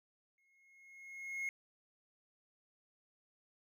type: tone with exponential growth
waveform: triangle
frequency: 2160 Hz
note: C#7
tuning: 45 cents flat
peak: -33 dBFS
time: 0.38-1.49 s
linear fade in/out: 1 ms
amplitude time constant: 240 ms
effects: none

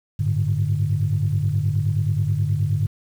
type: chord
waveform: sine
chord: G suspended second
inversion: none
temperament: equal with one note detuned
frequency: 98 / 107.43 / 146.83 Hz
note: G2 / A2 / D3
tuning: 0 / -41 / 0 cents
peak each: -22 dBFS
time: 0.19-2.87 s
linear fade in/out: 10 ms
effects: tanh soft clip ceiling -10 dBFS + 8-bit

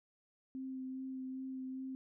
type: tone with vibrato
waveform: sine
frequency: 261.6 Hz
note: C4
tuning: in tune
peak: -40 dBFS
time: 0.55-1.95 s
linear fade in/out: 0 ms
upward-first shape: sine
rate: 2.5 Hz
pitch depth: 13 cents each way
effects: none

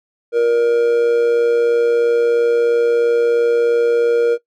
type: tone with amplitude modulation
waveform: triangle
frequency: 471.5 Hz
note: A#4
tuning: 20 cents sharp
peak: -7 dBFS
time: 0.32-4.38 s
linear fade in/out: 50 ms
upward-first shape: sine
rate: 123 Hz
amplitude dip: 45%
effects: noise-tail reverb RT60 0.1 s tail -19 dB re dry

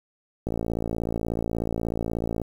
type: click train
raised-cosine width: 2 ms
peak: -14 dBFS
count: 111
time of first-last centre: 0.47-2.417 s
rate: 56.5 Hz
effects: 8-bit

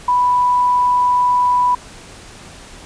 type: tone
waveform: sine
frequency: 987.8 Hz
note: B5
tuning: in tune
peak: -11 dBFS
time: 0.08-1.75 s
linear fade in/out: 5 ms
effects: pink hiss -38 dBFS RMS until 2.85 s + resampled to 22050 Hz

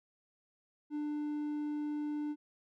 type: tone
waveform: triangle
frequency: 297.3 Hz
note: D4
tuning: 21 cents sharp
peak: -32 dBFS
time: 0.9-2.36 s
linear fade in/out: 50 ms
effects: none

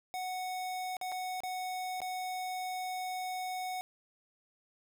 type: tone with dropouts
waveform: square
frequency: 739 Hz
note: F#5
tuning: 2 cents flat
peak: -36 dBFS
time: 0.14-3.81 s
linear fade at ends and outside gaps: 0 ms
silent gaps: 0.968-1.013 / 1.118-1.122 / 1.404-1.435 / 2.004-2.017 s
effects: none

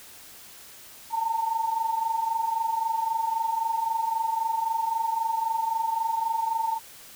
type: tone pair together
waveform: sine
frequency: 884 / 907.8 Hz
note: A5 / A#5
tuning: +8 / -46 cents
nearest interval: unison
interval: 46 cents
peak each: -30 / -25 dBFS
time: 1.1-6.8 s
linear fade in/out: 50 ms
effects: white hiss -47 dBFS RMS until 7.15 s

